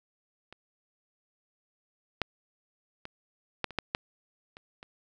clicks, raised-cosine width 0.3 ms, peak -30 / -11 / -24 / -12 / -27 / -12 / -11 / -30 / -29 dBFS, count 9, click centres 0.526 / 2.217 / 3.054 / 3.643 / 3.707 / 3.787 / 3.949 / 4.569 / 4.829 s, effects none

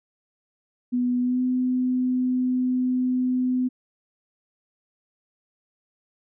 sine tone with pitch glide, 246.9 to 253.1 Hz, B3 to B3, 0 to +43 cents, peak -20 dBFS, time 0.92-3.69 s, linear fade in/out 20 ms, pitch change +43 cents, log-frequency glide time 1.2-1.41 s, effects none

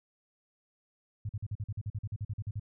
sine tone bursts, 104.3 Hz, G#2, 8 cents sharp, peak -32 dBFS, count 16, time 1.25-2.597 s, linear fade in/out 5 ms, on 42 ms, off 45 ms, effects none

